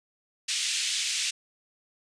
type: band-pass noise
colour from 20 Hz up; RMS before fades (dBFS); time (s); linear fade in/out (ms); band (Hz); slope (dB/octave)
pink; -29; 0.48-1.31; 10; 2500 to 8700; 24
effects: resampled to 22050 Hz